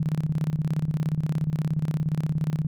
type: tone with tremolo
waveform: sine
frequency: 154.7 Hz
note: D#3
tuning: 10 cents flat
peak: -20 dBFS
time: 0-2.67 s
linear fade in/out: 5 ms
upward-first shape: square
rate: 17 Hz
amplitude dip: 75%
effects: none